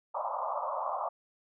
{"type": "band-pass noise", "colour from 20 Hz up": "white", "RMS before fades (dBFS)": -34, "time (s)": [0.14, 1.09], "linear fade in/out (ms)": 10, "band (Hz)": [550, 1200], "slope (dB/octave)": 96, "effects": []}